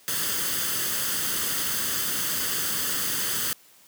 white noise with comb filter, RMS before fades -27 dBFS, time 0.08-3.53 s, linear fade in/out 0 ms, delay 0.63 ms, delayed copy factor +0.6, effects white hiss -55 dBFS RMS until 3.87 s + high-pass 100 Hz 12 dB/octave

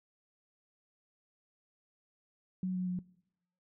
sine tone with pitch steps, 185 / 182.77 / 180.57 Hz, F#3 / F#3 / F#3, 0 / -21 / -42 cents, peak -31 dBFS, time 2.63-2.99 s, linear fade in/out 2 ms, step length 120 ms, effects noise-tail reverb RT60 0.8 s tail -22 dB re dry

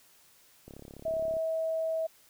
click train, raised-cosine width 2 ms, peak -33 dBFS, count 25, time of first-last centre 0.68-1.368 s, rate 34.9 Hz
sine tone, 646 Hz, E5, 35 cents flat, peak -28 dBFS, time 1.05-2.07 s, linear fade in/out 10 ms
effects white hiss -61 dBFS RMS until 2.29 s

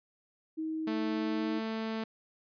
sine tone, 316.8 Hz, D#4, 31 cents sharp, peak -32 dBFS, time 0.57-1.6 s, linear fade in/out 20 ms
sawtooth tone with pitch glide, 220 to 221.9 Hz, A3 to A3, 0 to +15 cents, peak -29 dBFS, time 0.87-2.04 s, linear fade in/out 5 ms, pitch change +15 cents, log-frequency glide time 1.26-1.59 s
effects resampled to 11025 Hz

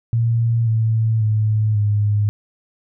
sine tone with pitch steps, 115.8 / 111.73 / 107.8 / 104 Hz, A#2 / A2 / A2 / G#2, -11 / +27 / -35 / +3 cents, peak -14 dBFS, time 0.13-2.29 s, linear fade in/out 0 ms, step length 540 ms, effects none

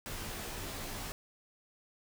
pink noise with comb filter, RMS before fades -41 dBFS, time 0.06-1.12 s, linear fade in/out 0 ms, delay 16 ms, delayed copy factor -0.7, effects none

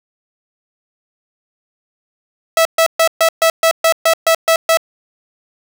sawtooth tone bursts, 654 Hz, E5, 14 cents flat, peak -5 dBFS, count 11, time 2.57-4.772 s, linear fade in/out 2 ms, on 82 ms, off 130 ms, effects none

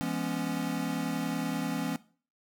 square chord, C# minor seventh, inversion first, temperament equal with one note detuned, 168.76 / 207.7 / 246.9 / 277.2 Hz, E3 / G#3 / B3 / C#4, +41 / 0 / 0 / 0 cents, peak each -37 / -38 / -36 / -35 dBFS, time 0.01-1.96 s, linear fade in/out 0 ms, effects noise-tail reverb RT60 0.4 s tail -18 dB re dry

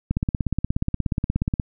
click train, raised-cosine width 5 ms, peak -9 dBFS, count 26, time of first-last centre 0.11-1.598 s, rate 16.8 Hz, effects none

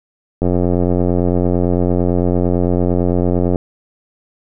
click train, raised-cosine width 2 ms, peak -3 dBFS, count 280, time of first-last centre 0.42-3.558 s, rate 88.9 Hz, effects none

